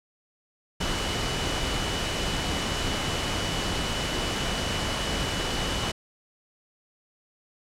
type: tone in noise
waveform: sine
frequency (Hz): 2960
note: F#7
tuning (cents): 0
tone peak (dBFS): -35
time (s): 0.8-5.92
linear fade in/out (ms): 10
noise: pink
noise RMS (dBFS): -28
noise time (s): 0.8-5.92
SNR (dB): -10
effects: low-pass 7000 Hz 12 dB/octave